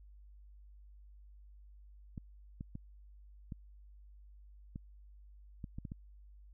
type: clicks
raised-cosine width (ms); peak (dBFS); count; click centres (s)
5; -30; 9; 2.178 / 2.609 / 2.754 / 3.522 / 4.759 / 5.642 / 5.785 / 5.852 / 5.919
effects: added 50 Hz sine -54 dBFS peak until 6.53 s